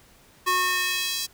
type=tone with high-pass filter sweep; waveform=square; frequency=364.4 Hz; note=F#4; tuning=26 cents flat; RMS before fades=-25 dBFS; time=0.46-1.27 s; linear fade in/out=20 ms; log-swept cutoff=930 to 4800 Hz; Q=1.4; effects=pink hiss -55 dBFS RMS until 1.33 s